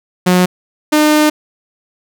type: tone pair in turn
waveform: sawtooth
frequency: 181.1 / 303.3 Hz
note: F#3 / D#4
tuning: -37 / -44 cents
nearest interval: major sixth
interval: 893 cents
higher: second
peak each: -4 dBFS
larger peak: neither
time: 0.26-0.46 / 0.92-1.3 s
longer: second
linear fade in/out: 10 ms
effects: none